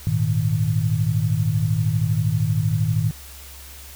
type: chord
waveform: sine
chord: Ab suspended second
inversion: none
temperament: equal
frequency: 103.83 / 116.54 / 155.56 Hz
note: Ab2 / Bb2 / Eb3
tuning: 0 / 0 / 0 cents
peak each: -22 dBFS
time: 0.07-3.11 s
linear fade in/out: 0 ms
effects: added 68 Hz sine -41 dBFS peak until 3.95 s + white hiss -42 dBFS RMS until 3.95 s